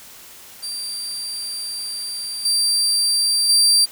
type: tone with level steps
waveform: 30% pulse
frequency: 4699 Hz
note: D8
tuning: in tune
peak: -23 / -13 / -9 dBFS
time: 0.62-3.86 s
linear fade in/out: 20 ms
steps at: 2.45 / 3.49 s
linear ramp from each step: 5 ms
effects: white hiss -42 dBFS RMS until 3.91 s